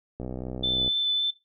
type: click train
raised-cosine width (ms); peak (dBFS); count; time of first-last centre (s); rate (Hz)
2; -21; 44; 0.2-0.878; 63.4
type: tone with vibrato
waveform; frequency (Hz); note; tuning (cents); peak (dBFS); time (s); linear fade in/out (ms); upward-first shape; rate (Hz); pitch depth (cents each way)
sine; 3520; A7; 0; -22; 0.63-1.31; 10; sine; 3.6; 8
effects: noise-tail reverb RT60 0.2 s tail -17 dB re dry